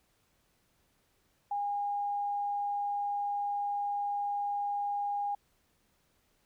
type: tone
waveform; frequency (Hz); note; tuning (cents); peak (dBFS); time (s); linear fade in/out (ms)
sine; 814; G#5; -35; -30; 1.51-5.35; 5
effects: pink hiss -72 dBFS RMS until 6.45 s